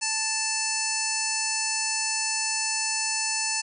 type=harmonic tone with a mistuned harmonic; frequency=880 Hz; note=A5; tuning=in tune; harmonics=1 / 2 / 3 / 5 / 6 / 7 / 8 / 9 / 10; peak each=-35 / -37 / -32 / -33 / -33 / -32 / -34 / -36 / -34 dBFS; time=0.01-3.62 s; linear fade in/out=20 ms; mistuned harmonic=10; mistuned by=+57 cents; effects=none